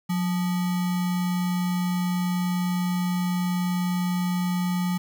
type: tone with sample-and-hold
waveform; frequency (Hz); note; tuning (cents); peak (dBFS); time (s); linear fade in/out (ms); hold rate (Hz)
sine; 179.6; F3; +49; -22; 0.09-4.98; 10; 1050
effects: none